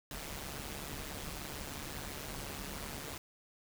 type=noise with amplitude modulation; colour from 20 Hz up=pink; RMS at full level=-40 dBFS; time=0.11-3.18 s; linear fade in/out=2 ms; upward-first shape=sine; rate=144 Hz; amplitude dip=70%; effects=none